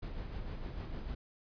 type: noise with tremolo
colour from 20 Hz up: brown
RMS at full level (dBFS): -39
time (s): 0.02-1.15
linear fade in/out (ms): 10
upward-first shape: sine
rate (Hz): 6.6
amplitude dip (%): 40
effects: resampled to 11025 Hz